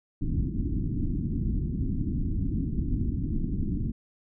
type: low-pass noise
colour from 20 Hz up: pink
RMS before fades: -28 dBFS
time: 0.21-3.92 s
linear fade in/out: 10 ms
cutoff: 310 Hz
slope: 48 dB/octave
effects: none